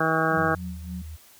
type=harmonic tone; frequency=160.6 Hz; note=E3; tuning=45 cents flat; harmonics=1 / 2 / 3 / 4 / 5 / 7 / 8 / 9 / 10; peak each=-29 / -29 / -29 / -29 / -29 / -29 / -29 / -29 / -29 dBFS; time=0-0.55 s; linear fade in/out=5 ms
type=tone with tremolo; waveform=sine; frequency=180.1 Hz; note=F#3; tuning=46 cents flat; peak=-31 dBFS; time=0.31-1.02 s; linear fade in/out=5 ms; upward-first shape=sine; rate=3.5 Hz; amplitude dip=85%
type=tone with pitch glide; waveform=sine; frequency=90 to 78.35 Hz; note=F#2 to D#2; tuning=-47 to +13 cents; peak=-35 dBFS; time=0.36-1.17 s; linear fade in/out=20 ms; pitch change=-240 cents; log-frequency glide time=0.5-0.73 s
effects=white hiss -53 dBFS RMS until 1.39 s